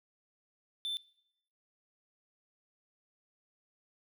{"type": "tone", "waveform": "triangle", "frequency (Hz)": 3540, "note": "A7", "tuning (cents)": 10, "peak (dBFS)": -32, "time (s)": [0.85, 0.97], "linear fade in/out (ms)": 0, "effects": ["noise-tail reverb RT60 0.7 s tail -20 dB re dry"]}